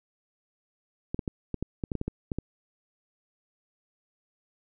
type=clicks; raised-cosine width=3 ms; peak=-17 dBFS; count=12; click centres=1.145 / 1.192 / 1.278 / 1.543 / 1.626 / 1.838 / 1.918 / 1.953 / 2.014 / 2.08 / 2.318 / 2.386 s; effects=none